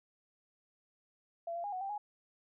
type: tone with pitch steps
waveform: sine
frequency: 677 / 687 / 817 / 740 / 785 / 831 Hz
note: E5 / F5 / G#5 / F#5 / G5 / G#5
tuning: +46 / -29 / -29 / 0 / +2 / +1 cents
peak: -36 dBFS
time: 1.47-1.98 s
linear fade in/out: 5 ms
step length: 85 ms
effects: none